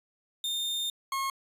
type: tone pair in turn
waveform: 40% pulse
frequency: 3635 / 1083.3 Hz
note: A#7 / C#6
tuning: -44 / -40 cents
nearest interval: octave + major sixth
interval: 2096 cents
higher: first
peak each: -28 dBFS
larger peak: neither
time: 0.44-0.9 / 1.12-1.3 s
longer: first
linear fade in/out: 2 ms
effects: resampled to 32000 Hz